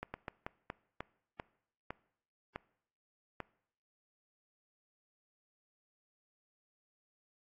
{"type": "slowing click train", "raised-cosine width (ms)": 0.5, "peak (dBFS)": -24, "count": 10, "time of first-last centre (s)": [0.03, 3.403], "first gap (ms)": 110, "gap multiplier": 1.29, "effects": ["noise-tail reverb RT60 0.7 s tail -22 dB re dry", "AAC 32 kbps"]}